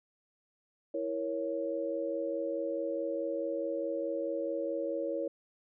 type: chord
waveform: sine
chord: A# diminished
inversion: second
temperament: equal with one note detuned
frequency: 329.6 / 469.7 / 554.4 Hz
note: E4 / A#4 / C#5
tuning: 0 / +13 / 0 cents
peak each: -37 / -37 / -34 dBFS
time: 0.94-5.28 s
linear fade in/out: 5 ms
effects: none